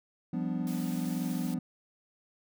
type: chord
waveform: triangle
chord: G dominant seventh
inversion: third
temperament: equal with one note detuned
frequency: 174.61 / 196 / 248.7 / 293.7 Hz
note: F3 / G3 / B3 / D4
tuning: 0 / 0 / +12 / 0 cents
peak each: -32 / -35 / -32 / -37 dBFS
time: 0.33-1.59 s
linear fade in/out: 5 ms
type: noise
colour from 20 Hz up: white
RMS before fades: -47 dBFS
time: 0.67-1.54 s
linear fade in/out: 0 ms
effects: none